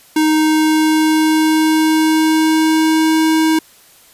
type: tone with pitch glide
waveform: square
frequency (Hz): 311.1 to 317.6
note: D#4 to D#4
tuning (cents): 0 to +36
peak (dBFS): -11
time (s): 0.16-3.59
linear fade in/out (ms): 5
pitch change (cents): +36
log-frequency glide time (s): 0.31-3.23
effects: white hiss -46 dBFS RMS until 4.13 s + resampled to 32000 Hz